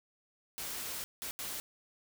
white noise bursts at uneven times, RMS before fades -40 dBFS, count 3, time 0.58-1.04 / 1.22-1.31 / 1.39-1.6 s, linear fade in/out 0 ms, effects none

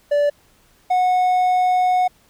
triangle tone pair in turn, 581 / 732 Hz, D5 / F#5, -19 / -19 cents, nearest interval major third, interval 400 cents, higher second, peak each -12 dBFS, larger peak neither, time 0.11-0.3 / 0.9-2.08 s, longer second, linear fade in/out 10 ms, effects pink hiss -56 dBFS RMS until 2.29 s

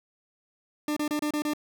40% pulse tone bursts, 298.9 Hz, D4, 31 cents sharp, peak -25 dBFS, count 6, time 0.88-1.535 s, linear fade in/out 2 ms, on 85 ms, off 29 ms, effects none

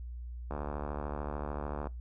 click train, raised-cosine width 1 ms, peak -23 dBFS, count 101, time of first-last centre 0.51-1.871 s, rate 73.5 Hz, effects noise-tail reverb RT60 0.2 s tail -22 dB re dry + added 60 Hz sine -39 dBFS peak until 2 s

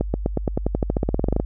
accelerating click train, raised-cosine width 2 ms, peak -7 dBFS, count 20, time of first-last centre 0.01-1.399 s, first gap 130 ms, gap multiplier 0.93, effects added 50 Hz sine -25 dBFS peak until 1.45 s

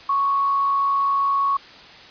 sine tone with frequency modulation, 1110 Hz, C#6, 2 cents sharp, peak -17 dBFS, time 0.09-1.57 s, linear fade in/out 5 ms, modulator 65 Hz, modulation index 0.25, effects white hiss -43 dBFS RMS until 2.1 s + resampled to 11025 Hz

